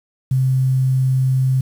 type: tone with quantisation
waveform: sine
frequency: 130.81 Hz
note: C3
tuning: in tune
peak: -13 dBFS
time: 0.31-1.61 s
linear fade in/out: 5 ms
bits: 7
effects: none